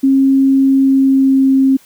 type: tone with pitch glide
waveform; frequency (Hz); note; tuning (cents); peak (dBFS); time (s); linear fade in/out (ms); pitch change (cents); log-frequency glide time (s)
sine; 270 to 267.5; C#4 to C4; -45 to +38; -7; 0.03-1.77; 10; -17; 0.63-1.53
effects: white hiss -47 dBFS RMS until 1.85 s